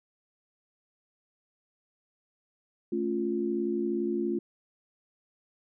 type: chord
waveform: sine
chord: A augmented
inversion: none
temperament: equal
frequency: 220 / 277.2 / 349.2 Hz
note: A3 / C#4 / E#4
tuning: 0 / 0 / 0 cents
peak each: -32 / -34 / -29 dBFS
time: 2.92-4.39 s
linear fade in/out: 5 ms
effects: none